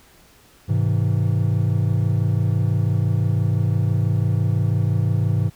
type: chord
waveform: triangle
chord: Ab augmented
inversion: none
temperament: just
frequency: 103.83 / 129.78 / 162.23 Hz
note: Ab2 / C3 / E3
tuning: 0 / -14 / -27 cents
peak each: -17 / -20 / -22 dBFS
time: 0.68-5.5 s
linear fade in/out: 20 ms
effects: pink hiss -52 dBFS RMS until 5.55 s